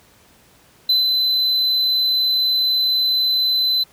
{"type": "tone with ADSR envelope", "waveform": "triangle", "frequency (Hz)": 4034, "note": "B7", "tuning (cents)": 36, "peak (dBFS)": -11, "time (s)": [0.89, 3.84], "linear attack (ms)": 6, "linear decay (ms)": 150, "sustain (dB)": -3, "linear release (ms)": 13, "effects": ["pink hiss -52 dBFS RMS until 3.92 s", "high-pass 60 Hz 12 dB/octave"]}